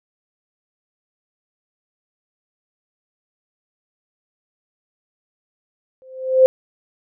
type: tone with exponential growth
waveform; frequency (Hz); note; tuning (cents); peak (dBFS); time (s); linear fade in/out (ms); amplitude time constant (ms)
sine; 520; C5; -11; -4; 6.02-6.46; 0; 94
effects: none